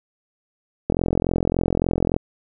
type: click train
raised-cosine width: 2 ms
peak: -6 dBFS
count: 56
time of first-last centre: 0.9-2.164 s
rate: 43.5 Hz
effects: none